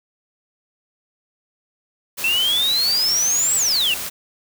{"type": "noise", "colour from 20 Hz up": "white", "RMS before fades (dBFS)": -28, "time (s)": [2.17, 4.1], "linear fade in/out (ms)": 20}
{"type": "exponential two-way sweep", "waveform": "sine", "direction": "up then down", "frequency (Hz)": [2642, 7890, 2642], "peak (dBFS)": -16, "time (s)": [2.24, 3.94], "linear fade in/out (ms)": 2, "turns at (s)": 3.56}
{"effects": []}